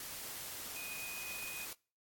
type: tone in noise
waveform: sine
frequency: 2489 Hz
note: D#7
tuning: in tune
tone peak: -44 dBFS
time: 0.76-1.65 s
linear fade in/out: 2 ms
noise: white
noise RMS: -45 dBFS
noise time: 0-1.73 s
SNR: -2 dB
effects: noise-tail reverb RT60 0.4 s tail -25 dB re dry + AAC 64 kbps